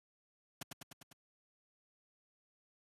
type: noise with echo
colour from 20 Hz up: pink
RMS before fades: -43 dBFS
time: 0.61-0.63 s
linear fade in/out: 5 ms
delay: 100 ms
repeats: 5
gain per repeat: -3 dB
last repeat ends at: 1.13 s
effects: high-pass 100 Hz 12 dB/octave + resampled to 32000 Hz